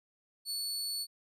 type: tone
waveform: sawtooth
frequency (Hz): 4435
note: C#8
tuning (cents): 0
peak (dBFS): -31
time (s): 0.45-1.07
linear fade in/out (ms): 50
effects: resampled to 32000 Hz